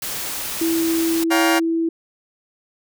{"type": "noise", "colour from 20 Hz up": "white", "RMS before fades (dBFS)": -27, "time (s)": [0.02, 1.24], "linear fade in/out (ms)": 5}
{"type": "tone", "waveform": "sine", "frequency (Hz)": 329.6, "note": "E4", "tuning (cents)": 0, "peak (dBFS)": -17, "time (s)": [0.61, 1.89], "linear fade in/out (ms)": 5}
{"type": "chord", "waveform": "20% pulse", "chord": "G half-diminished seventh", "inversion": "second", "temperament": "just", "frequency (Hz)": [564.5, 705.6, 784, 940.8], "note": ["Db5", "F5", "G5", "Bb5"], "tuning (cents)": [31, 18, 0, 16], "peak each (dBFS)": [-18, -16, -18, -19], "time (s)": [1.3, 1.6], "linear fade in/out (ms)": 20}
{"effects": []}